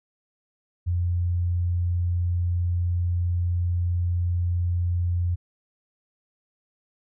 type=tone; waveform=sine; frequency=87.7 Hz; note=F2; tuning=8 cents sharp; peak=-21 dBFS; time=0.86-5.36 s; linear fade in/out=20 ms; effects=none